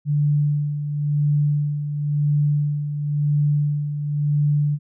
sine tone with tremolo, 146.83 Hz, D3, in tune, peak -15 dBFS, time 0.05-4.79 s, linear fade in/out 50 ms, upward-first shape sine, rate 0.96 Hz, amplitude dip 60%, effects none

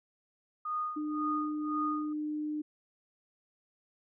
sine tone with tremolo, 1232 Hz, D#6, 17 cents flat, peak -30 dBFS, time 0.65-2.13 s, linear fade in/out 5 ms, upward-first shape sine, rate 1.9 Hz, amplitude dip 90%
sine tone, 302.1 Hz, D4, 49 cents sharp, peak -32 dBFS, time 0.96-2.62 s, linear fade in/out 10 ms
effects none

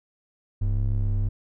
triangle ring-modulated tone, 67.1 Hz, C2, 44 cents sharp, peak -16 dBFS, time 0.61-1.29 s, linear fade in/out 10 ms, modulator 33.1 Hz, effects none

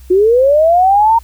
sine linear sweep, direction up, 353.3 to 932.3 Hz, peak -6 dBFS, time 0.1-1.19 s, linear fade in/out 10 ms, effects added 63 Hz sine -34 dBFS peak until 1.23 s + white hiss -48 dBFS RMS until 1.23 s

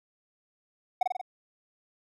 triangle tone with echo, 740 Hz, F#5, in tune, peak -18 dBFS, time 1.01-1.03 s, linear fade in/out 5 ms, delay 46 ms, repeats 4, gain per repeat -3 dB, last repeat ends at 1.214 s, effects none

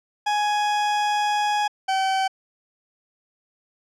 40% pulse tone pair in turn, 834 / 766.7 Hz, G#5 / G5, +7 / -39 cents, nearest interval minor second, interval 146 cents, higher first, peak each -19 dBFS, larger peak neither, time 0.26-1.68 / 1.88-2.28 s, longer first, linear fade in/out 10 ms, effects low-pass 6000 Hz 12 dB/octave

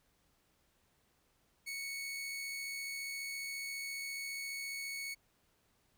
sawtooth tone with amplitude modulation, 2217 Hz, C#7, in tune, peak -35 dBFS, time 1.66-5.15 s, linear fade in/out 20 ms, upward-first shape sine, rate 74.6 Hz, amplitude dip 25%, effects pink hiss -74 dBFS RMS until 5.97 s

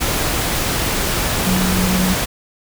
sine tone in noise, 185 Hz, F#3, in tune, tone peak -16 dBFS, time 1.45-2.15 s, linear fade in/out 20 ms, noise pink, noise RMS -19 dBFS, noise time 0-2.26 s, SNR 0 dB, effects none

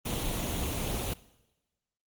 pink noise with comb filter, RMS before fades -32 dBFS, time 0.05-1.14 s, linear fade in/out 10 ms, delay 0.3 ms, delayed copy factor +0.5, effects noise-tail reverb RT60 1.0 s tail -19 dB re dry + Opus 24 kbps

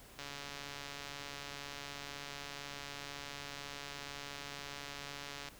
click train, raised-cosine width 0.2 ms, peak -27 dBFS, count 753, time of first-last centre 0.19-5.486 s, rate 142 Hz, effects pink hiss -57 dBFS RMS until 5.59 s

